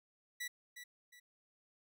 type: tone with echo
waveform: sawtooth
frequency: 1957 Hz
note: B6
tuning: 16 cents flat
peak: -36 dBFS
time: 0.4-0.48 s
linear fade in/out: 10 ms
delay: 360 ms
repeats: 2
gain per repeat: -9 dB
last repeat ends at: 1.2 s
effects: none